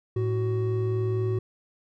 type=tone pair together; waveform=triangle; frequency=109.7 / 373.1 Hz; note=A2 / F#4; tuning=-5 / +14 cents; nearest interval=octave + major sixth; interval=2119 cents; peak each=-23 / -26 dBFS; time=0.16-1.39 s; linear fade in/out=5 ms; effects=none